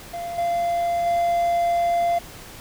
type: tone with level steps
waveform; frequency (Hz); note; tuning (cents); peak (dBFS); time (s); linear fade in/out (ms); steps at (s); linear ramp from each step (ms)
triangle; 690; F5; -21; -26 / -18 / -16; 0.13-2.19; 10; 0.38 / 1.06; 5
effects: pink hiss -41 dBFS RMS until 2.6 s